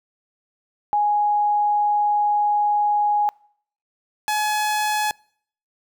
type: tone pair in turn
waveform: sine / sawtooth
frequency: 830.6 / 847.6 Hz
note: G#5 / G#5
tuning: 0 / +35 cents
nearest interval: unison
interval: 35 cents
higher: second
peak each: -16 dBFS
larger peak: neither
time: 0.93-3.29 / 4.28-5.11 s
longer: first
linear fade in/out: 0 ms
effects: noise-tail reverb RT60 0.6 s tail -26 dB re dry